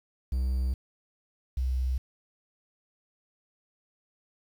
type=tone pair in turn; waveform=triangle / sine; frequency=64 / 64 Hz; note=C2 / C2; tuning=-38 / -38 cents; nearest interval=unison; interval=0 cents; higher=neither; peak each=-23 / -25 dBFS; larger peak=first; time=0.32-0.74 / 1.57-1.98 s; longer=first; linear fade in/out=5 ms; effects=9-bit